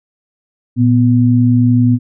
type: tone pair together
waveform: sine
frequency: 116.52 / 246.9 Hz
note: A#2 / B3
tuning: 0 / 0 cents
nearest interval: octave + minor second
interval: 1300 cents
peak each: -10 dBFS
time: 0.76-1.99 s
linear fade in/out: 50 ms
effects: none